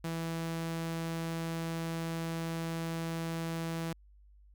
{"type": "tone", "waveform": "sawtooth", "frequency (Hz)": 164.81, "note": "E3", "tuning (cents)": 0, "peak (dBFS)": -30, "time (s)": [0.04, 3.93], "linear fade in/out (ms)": 5, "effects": ["added 50 Hz sine -56 dBFS peak until 4.54 s"]}